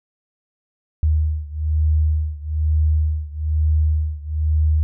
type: beating tone pair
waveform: sine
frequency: 76.8 / 77.9 Hz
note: D#2 / D#2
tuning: -22 / +3 cents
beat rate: 1.1 Hz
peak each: -18 / -20 dBFS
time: 1.03-4.83 s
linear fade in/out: 0 ms
effects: none